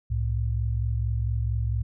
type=tone pair together; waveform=sine; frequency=65.6 / 110 Hz; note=C2 / A2; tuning=+5 / 0 cents; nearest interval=major sixth; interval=895 cents; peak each=-26 dBFS; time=0.1-1.83 s; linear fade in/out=10 ms; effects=none